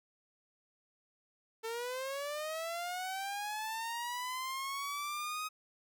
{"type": "linear sweep", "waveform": "sawtooth", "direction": "up", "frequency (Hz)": [443.8, 1263], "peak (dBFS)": -33, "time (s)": [1.63, 5.49], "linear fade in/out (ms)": 20, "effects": []}